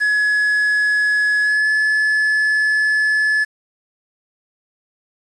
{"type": "tone with pitch glide", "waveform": "triangle", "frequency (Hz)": [1693, 1720.6], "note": ["G#6", "A6"], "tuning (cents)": [33, -39], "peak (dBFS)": -12, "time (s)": [0, 3.45], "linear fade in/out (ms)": 20, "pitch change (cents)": 28, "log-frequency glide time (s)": [1.42, 1.68], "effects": ["resampled to 24000 Hz", "7-bit"]}